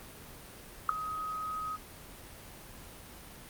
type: tone with ADSR envelope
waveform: sine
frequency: 1261 Hz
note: D#6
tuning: 23 cents sharp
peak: -16 dBFS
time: 0.89-1.77 s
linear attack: 3 ms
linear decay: 4 ms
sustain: -18 dB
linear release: 21 ms
effects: pink hiss -49 dBFS RMS until 3.49 s + Opus 32 kbps